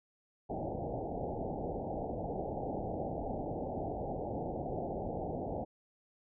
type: low-pass noise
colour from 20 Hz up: white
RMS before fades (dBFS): -38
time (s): 0.49-5.65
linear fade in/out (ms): 20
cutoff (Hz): 820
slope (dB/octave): 96
effects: none